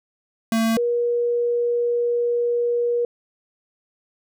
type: tone pair in turn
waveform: square / sine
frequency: 225.5 / 477.8 Hz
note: A3 / A#4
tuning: +43 / +43 cents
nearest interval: octave + minor second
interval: 1300 cents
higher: second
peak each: -18 dBFS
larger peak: neither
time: 0.52-0.77 / 0.77-3.05 s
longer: second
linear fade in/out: 2 ms
effects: none